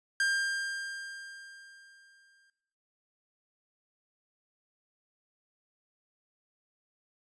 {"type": "tone with exponential decay", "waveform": "45% pulse", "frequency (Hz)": 1596, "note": "G6", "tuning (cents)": 31, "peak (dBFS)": -25, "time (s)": [0.2, 2.5], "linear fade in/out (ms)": 2, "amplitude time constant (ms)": 500, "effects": ["noise-tail reverb RT60 0.8 s tail -20 dB re dry", "resampled to 22050 Hz"]}